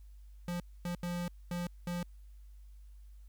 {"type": "tone bursts at uneven times", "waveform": "square", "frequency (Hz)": 175.1, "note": "F3", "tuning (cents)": 5, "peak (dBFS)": -35, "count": 5, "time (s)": [[0.48, 0.6], [0.85, 0.95], [1.03, 1.28], [1.51, 1.67], [1.87, 2.03]], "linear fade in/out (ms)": 2, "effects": ["added 50 Hz sine -50 dBFS peak until 3.28 s", "white hiss -75 dBFS RMS until 3.28 s"]}